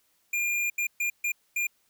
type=tone bursts at uneven times; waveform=square; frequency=2407 Hz; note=D7; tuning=42 cents sharp; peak=-26 dBFS; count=5; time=0.33-0.7 / 0.78-0.87 / 1-1.1 / 1.24-1.32 / 1.56-1.67 s; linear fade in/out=5 ms; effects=white hiss -69 dBFS RMS until 1.89 s